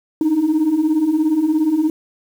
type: beating tone pair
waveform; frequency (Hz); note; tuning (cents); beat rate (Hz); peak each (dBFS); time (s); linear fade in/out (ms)
sine; 297.8 / 314.8; D4 / D#4; +24 / +20; 17; -18 / -13; 0.21-1.9; 2
effects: tanh soft clip ceiling -10 dBFS + 7-bit